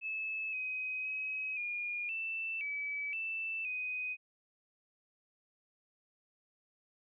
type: tone with pitch steps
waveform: sine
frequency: 2605 / 2521 / 2544 / 2427 / 2660 / 2292 / 2653 / 2502 Hz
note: E7 / D#7 / D#7 / D#7 / E7 / D7 / E7 / D#7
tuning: -21 / +22 / +38 / -44 / +15 / -43 / +10 / +9 cents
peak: -35 dBFS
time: 0.01-4.17 s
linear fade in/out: 50 ms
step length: 520 ms
effects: none